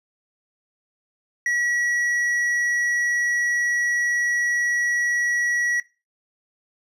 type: tone with hard clipping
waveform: triangle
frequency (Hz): 1927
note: B6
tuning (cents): -43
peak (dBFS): -21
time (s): 1.46-5.8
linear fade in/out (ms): 2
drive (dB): 9
effects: noise-tail reverb RT60 0.3 s tail -20 dB re dry + resampled to 32000 Hz